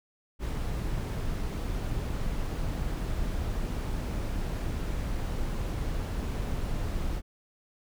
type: noise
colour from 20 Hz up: brown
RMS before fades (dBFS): -31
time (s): 0.39-7.22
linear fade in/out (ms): 50
effects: none